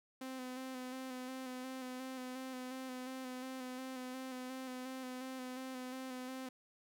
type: tone with vibrato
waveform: sawtooth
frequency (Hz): 257.3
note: C4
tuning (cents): -29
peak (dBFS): -39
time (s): 0.21-6.49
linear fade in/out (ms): 5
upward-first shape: square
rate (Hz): 2.8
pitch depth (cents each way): 25
effects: none